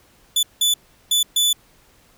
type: tone bursts at uneven times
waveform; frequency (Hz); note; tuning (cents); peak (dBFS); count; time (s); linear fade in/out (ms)
sawtooth; 3480; A7; -20; -12; 4; 0.36-0.43 / 0.61-0.74 / 1.11-1.23 / 1.36-1.53; 5
effects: pink hiss -55 dBFS RMS until 2.17 s